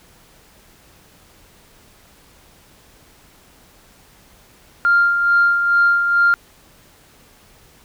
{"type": "tone with tremolo", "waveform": "sine", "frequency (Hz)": 1396.9, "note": "F6", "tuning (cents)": 0, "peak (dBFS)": -9, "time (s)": [4.85, 6.34], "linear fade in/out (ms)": 0, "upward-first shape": "sine", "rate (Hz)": 2.3, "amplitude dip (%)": 50, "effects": ["tanh soft clip ceiling -6 dBFS", "pink hiss -50 dBFS RMS until 7.84 s"]}